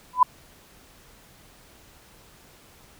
sine tone with exponential growth, 1001 Hz, B5, 23 cents sharp, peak -8 dBFS, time 0.13-0.23 s, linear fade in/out 5 ms, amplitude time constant 21 ms, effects pink hiss -53 dBFS RMS until 2.99 s

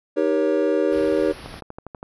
triangle chord, Eb dominant seventh, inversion none, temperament equal with one note detuned, 311.1 / 392 / 474.6 / 554.4 Hz, Eb4 / G4 / Bb4 / Db5, 0 / 0 / +31 / 0 cents, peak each -21 dBFS, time 0.16-1.33 s, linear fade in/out 20 ms
pink band-stop noise, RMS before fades -39 dBFS, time 0.91-1.61 s, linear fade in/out 20 ms, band 5600 to 10000 Hz, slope 96 dB/octave
click train, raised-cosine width 1 ms, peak -21 dBFS, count 8, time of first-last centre 1.46-2.029 s, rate 12.3 Hz
effects resampled to 24000 Hz

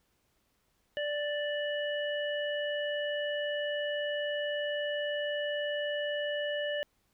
harmonic tone, 587.3 Hz, D5, in tune, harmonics 1 / 3 / 5, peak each -32 / -37 / -39 dBFS, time 0.97-6.83 s, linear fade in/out 0 ms, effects pink hiss -74 dBFS RMS until 7.13 s

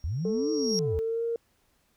sine tone with exponential growth, 5590 Hz, F8, 1 cent sharp, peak -24 dBFS, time 0-0.79 s, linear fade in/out 0 ms, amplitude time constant 170 ms
sine linear two-way sweep, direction up then down, 65.41 to 323.4 to 65.41 Hz, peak -27 dBFS, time 0.04-0.99 s, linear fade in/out 0 ms, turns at 0.52 s
sine tone with pitch glide, 440 to 464 Hz, A4 to A#4, 0 to -8 cents, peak -26 dBFS, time 0.25-1.36 s, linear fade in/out 2 ms, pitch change +92 cents, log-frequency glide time 0.9-1.24 s
effects tanh soft clip ceiling -18 dBFS + pink hiss -69 dBFS RMS until 1.96 s

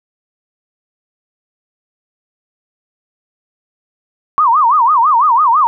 sine tone with vibrato, 1069 Hz, C6, 37 cents sharp, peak -7 dBFS, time 4.38-5.67 s, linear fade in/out 0 ms, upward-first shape sine, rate 6 Hz, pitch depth 280 cents each way, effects none

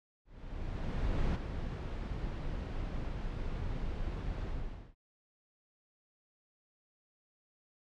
brown noise with ADSR envelope, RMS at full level -30 dBFS, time 0.25-4.95 s, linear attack 1100 ms, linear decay 14 ms, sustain -7 dB, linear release 500 ms, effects low-pass 4000 Hz 12 dB/octave

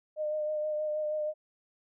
sine tone with vibrato, 609 Hz, D#5, 37 cents flat, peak -29 dBFS, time 0.16-1.34 s, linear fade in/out 50 ms, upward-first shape sine, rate 6.3 Hz, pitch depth 20 cents each way, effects none

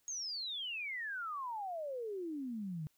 sine exponential sweep, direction down, 6645 to 146.83 Hz, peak -38 dBFS, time 0.08-2.87 s, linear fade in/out 0 ms, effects white hiss -75 dBFS RMS until 2.97 s

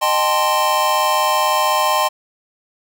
square chord, A half-diminished seventh, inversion second, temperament equal with one note detuned, 614.8 / 784 / 880 / 1046.5 Hz, Eb5 / G5 / A5 / C6, -21 / 0 / 0 / 0 cents, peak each -22 / -22 / -22 / -18 dBFS, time 0.01-2.09 s, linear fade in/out 20 ms, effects none

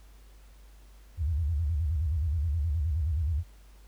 sine tone with vibrato, 77.7 Hz, D#2, 2 cents flat, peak -25 dBFS, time 1.17-3.44 s, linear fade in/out 50 ms, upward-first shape square, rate 9.5 Hz, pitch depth 160 cents each way, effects added 50 Hz sine -50 dBFS peak until 3.87 s + pink hiss -62 dBFS RMS until 3.87 s

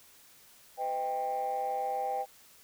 sine tone cluster, 506 / 627 / 791 Hz, B4 / D#5 / G5, +42 / +13 / +15 cents, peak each -36 / -38 / -30 dBFS, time 0.77-2.26 s, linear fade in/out 50 ms, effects tanh soft clip ceiling -25 dBFS + white hiss -58 dBFS RMS until 2.63 s

